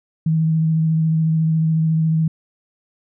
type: tone with vibrato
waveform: sine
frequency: 160 Hz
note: D#3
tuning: 49 cents sharp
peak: -14 dBFS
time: 0.26-2.28 s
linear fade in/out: 5 ms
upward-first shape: sine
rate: 14 Hz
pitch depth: 17 cents each way
effects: none